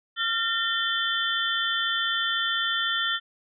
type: tone cluster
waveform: sine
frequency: 1382 / 1816 / 3106 / 3480 Hz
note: F6 / A#6 / G7 / A7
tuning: -19 / -46 / -17 / -20 cents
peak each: -29 dBFS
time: 0.16-3.2 s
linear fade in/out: 50 ms
effects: none